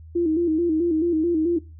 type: tone with vibrato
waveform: sine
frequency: 329.4 Hz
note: E4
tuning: 1 cent flat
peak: -18 dBFS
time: 0.15-1.59 s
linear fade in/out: 10 ms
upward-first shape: square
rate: 4.6 Hz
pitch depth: 79 cents each way
effects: noise-tail reverb RT60 0.3 s tail -21 dB re dry + added 80 Hz sine -40 dBFS peak until 1.79 s